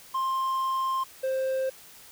triangle tone pair in turn, 1055 / 526.5 Hz, C6 / C5, +14 / +11 cents, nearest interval octave, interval 1203 cents, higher first, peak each -23 / -23 dBFS, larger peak neither, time 0.14-1.04 / 1.23-1.7 s, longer first, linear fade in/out 10 ms, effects white hiss -50 dBFS RMS until 2.11 s

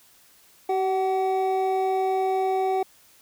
triangle tone pair together, 382.5 / 754 Hz, G4 / F#5, -42 / +32 cents, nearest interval octave, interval 1174 cents, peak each -22 dBFS, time 0.69-2.83 s, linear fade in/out 5 ms, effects white hiss -56 dBFS RMS until 3.21 s

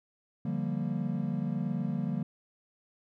triangle chord, G minor seventh, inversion second, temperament equal, 146.83 / 174.61 / 196 / 233.1 Hz, D3 / F3 / G3 / Bb3, 0 / 0 / 0 / 0 cents, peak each -33 dBFS, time 0.45-2.23 s, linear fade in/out 5 ms, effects none

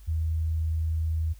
sine tone, 80.2 Hz, E2, 47 cents flat, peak -24 dBFS, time 0.07-1.34 s, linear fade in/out 20 ms, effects added 50 Hz sine -45 dBFS peak until 1.39 s + white hiss -61 dBFS RMS until 1.39 s

